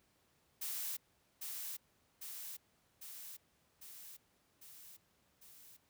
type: noise with echo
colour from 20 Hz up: blue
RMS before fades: -41 dBFS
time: 0.61-0.97 s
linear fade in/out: 10 ms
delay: 800 ms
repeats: 6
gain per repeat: -3 dB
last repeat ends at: 5.77 s
effects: pink hiss -74 dBFS RMS until 5.89 s + high-pass 60 Hz 12 dB/octave